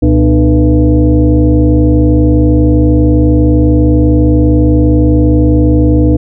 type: tone with frequency modulation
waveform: sine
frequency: 118.7 Hz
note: A#2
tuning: 32 cents sharp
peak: -4 dBFS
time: 0.02-6.17 s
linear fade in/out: 10 ms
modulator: 185 Hz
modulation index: 1.6
effects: none